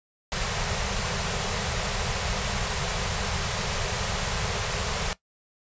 pink band-stop noise, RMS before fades -28 dBFS, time 0.32-5.13 s, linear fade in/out 0 ms, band 210 to 390 Hz, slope 96 dB/octave, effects noise-tail reverb RT60 0.1 s tail -17 dB re dry + resampled to 16000 Hz

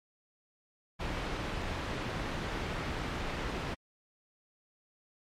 pink low-pass noise, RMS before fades -36 dBFS, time 0.99-3.75 s, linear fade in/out 20 ms, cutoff 3000 Hz, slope 12 dB/octave, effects MP3 64 kbps

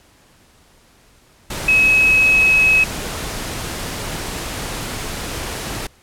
sine tone in noise, 2561 Hz, D#7, 49 cents sharp, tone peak -10 dBFS, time 1.68-2.84 s, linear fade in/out 5 ms, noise pink, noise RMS -26 dBFS, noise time 1.5-5.87 s, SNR +13 dB, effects pink hiss -52 dBFS RMS until 6.02 s + low-pass 12000 Hz 12 dB/octave

